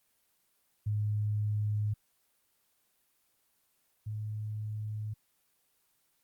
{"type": "tone pair in turn", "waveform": "sine", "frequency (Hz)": [105.2, 107.04], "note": ["G#2", "A2"], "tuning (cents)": [23, -47], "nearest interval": "unison", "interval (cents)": 30, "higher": "second", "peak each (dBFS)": [-28, -34], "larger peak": "first", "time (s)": [[0.86, 1.94], [4.06, 5.14]], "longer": "neither", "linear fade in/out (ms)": 10, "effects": ["white hiss -73 dBFS RMS until 6.23 s", "Opus 24 kbps"]}